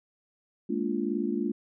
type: chord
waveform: sine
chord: Bb dominant seventh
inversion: third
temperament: just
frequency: 209.8 / 233.1 / 291.4 / 349.6 Hz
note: Ab3 / Bb3 / D4 / F4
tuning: +18 / 0 / -13 / +2 cents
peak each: -32 dBFS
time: 0.69-1.52 s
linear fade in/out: 10 ms
effects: none

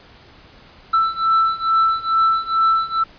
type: beating tone pair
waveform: triangle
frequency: 1326 / 1328.3 Hz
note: E6 / E6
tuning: +10 / +13 cents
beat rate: 2.3 Hz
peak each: -17 / -15 dBFS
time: 0.93-3.04 s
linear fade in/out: 10 ms
effects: pink hiss -46 dBFS RMS until 3.18 s + resampled to 11025 Hz

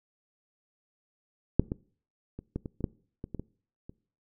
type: clicks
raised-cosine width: 3 ms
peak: -6 / -18 / -26 / -19 / -24 / -26 / -14 / -24 / -23 / -23 / -30 dBFS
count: 11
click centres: 1.596 / 1.719 / 2.39 / 2.56 / 2.658 / 2.807 / 2.842 / 3.241 / 3.347 / 3.396 / 3.895 s
effects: noise-tail reverb RT60 0.5 s tail -23 dB re dry

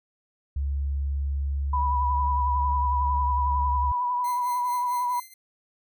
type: tone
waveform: sine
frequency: 69.8 Hz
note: C#2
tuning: 13 cents sharp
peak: -24 dBFS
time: 0.56-3.92 s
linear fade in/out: 5 ms
type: tone with vibrato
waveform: sine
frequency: 983 Hz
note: B5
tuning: 8 cents flat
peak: -23 dBFS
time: 1.73-5.2 s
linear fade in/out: 5 ms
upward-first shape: triangle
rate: 11 Hz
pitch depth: 36 cents each way
type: tone with tremolo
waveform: 5% pulse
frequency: 2074 Hz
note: C7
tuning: 16 cents flat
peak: -28 dBFS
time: 4.24-5.34 s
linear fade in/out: 5 ms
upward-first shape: triangle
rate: 4.5 Hz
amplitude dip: 85%
effects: none

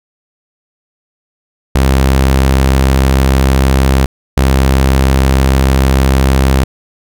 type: tone pair in turn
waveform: sawtooth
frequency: 66.5 / 66.5 Hz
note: C2 / C2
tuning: +29 / +29 cents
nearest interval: unison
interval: 0 cents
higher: neither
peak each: -3 dBFS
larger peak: neither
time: 1.75-4.06 / 4.37-6.64 s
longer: first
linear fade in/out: 5 ms
effects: none

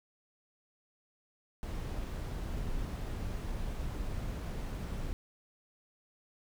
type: noise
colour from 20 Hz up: brown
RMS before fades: -37 dBFS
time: 1.63-5.13 s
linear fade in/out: 0 ms
effects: none

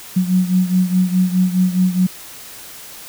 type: beating tone pair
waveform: sine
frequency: 182.2 / 187 Hz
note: F#3 / F#3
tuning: -26 / +19 cents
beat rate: 4.8 Hz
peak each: -14 / -18 dBFS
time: 0.16-2.07 s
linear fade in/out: 10 ms
effects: white hiss -36 dBFS RMS until 3.08 s

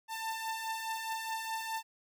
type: beating tone pair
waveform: sawtooth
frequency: 889 / 893.8 Hz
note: A5 / A5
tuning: +18 / +27 cents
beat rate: 4.8 Hz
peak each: -38 / -33 dBFS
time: 0.08-1.83 s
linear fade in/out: 50 ms
effects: none

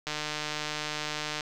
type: click train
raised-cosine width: 0.2 ms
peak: -15 dBFS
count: 203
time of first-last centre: 0.07-1.408 s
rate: 151 Hz
effects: none

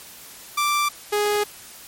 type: tone pair in turn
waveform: sawtooth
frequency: 1174.7 / 415.3 Hz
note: D6 / G#4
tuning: 0 / 0 cents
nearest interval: octave + tritone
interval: 1800 cents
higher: first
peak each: -15 dBFS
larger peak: neither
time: 0.57-0.89 / 1.12-1.44 s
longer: neither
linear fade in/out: 10 ms
effects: white hiss -42 dBFS RMS until 1.87 s + MP3 64 kbps

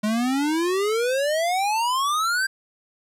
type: exponential sweep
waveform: square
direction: up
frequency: 207.3 to 1600 Hz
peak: -21 dBFS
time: 0.03-2.47 s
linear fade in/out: 10 ms
effects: low-pass 12000 Hz 12 dB/octave + 10-bit

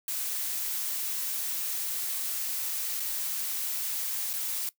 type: noise with dropouts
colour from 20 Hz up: blue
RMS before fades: -32 dBFS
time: 0.08-4.69 s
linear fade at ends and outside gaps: 1 ms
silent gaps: 2.998-3.002 / 4.331-4.336 s
effects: noise-tail reverb RT60 0.1 s tail -18 dB re dry

